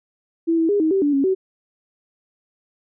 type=tone with pitch steps; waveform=sine; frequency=330.9 / 326.3 / 408.1 / 316.1 / 387.6 / 289.9 / 275.3 / 378.8 Hz; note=E4 / E4 / G#4 / D#4 / G4 / D4 / C#4 / F#4; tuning=+7 / -18 / -30 / +27 / -20 / -22 / -12 / +41 cents; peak=-15 dBFS; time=0.47-1.35 s; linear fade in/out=20 ms; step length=110 ms; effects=none